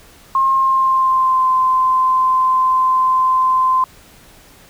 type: tone with pitch glide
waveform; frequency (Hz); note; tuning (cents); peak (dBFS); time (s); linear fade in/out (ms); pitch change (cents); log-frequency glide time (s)
sine; 1069 to 1035; C6 to C6; +37 to -19; -11; 0.35-3.84; 2; -56; 0.53-1.48
effects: pink hiss -45 dBFS RMS until 4.69 s